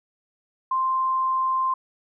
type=tone; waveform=sine; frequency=1046.5 Hz; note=C6; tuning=in tune; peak=-20 dBFS; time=0.71-1.74 s; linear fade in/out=5 ms; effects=none